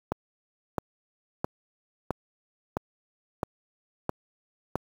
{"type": "click train", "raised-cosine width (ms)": 1, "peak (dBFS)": -12, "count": 8, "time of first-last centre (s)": [0.12, 4.756], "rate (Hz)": 1.51, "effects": ["high-pass 60 Hz 12 dB/octave", "7-bit"]}